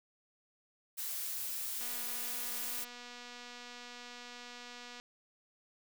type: noise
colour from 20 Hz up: blue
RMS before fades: -39 dBFS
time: 0.97-2.85 s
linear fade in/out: 20 ms
type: click train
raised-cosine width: 0.2 ms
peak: -32 dBFS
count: 776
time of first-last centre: 1.81-4.999 s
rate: 243 Hz
effects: none

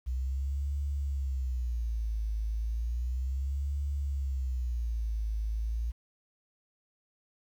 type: tone with vibrato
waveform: sine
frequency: 61.74 Hz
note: B1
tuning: in tune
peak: -29 dBFS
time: 0.06-5.92 s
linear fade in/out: 20 ms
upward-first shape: sine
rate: 0.33 Hz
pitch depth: 240 cents each way
effects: 10-bit

